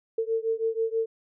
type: beating tone pair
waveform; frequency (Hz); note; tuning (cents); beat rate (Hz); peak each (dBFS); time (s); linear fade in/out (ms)
sine; 447.7 / 453.9; A4 / A#4; +30 / -46; 6.2; -27 / -28; 0.18-1.06; 5
effects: none